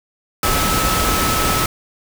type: tone in noise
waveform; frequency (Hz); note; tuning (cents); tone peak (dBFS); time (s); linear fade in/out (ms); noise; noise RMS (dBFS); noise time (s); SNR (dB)
sine; 1299; E6; -26; -21; 0.43-1.66; 2; pink; -18; 0.43-1.66; -6
effects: none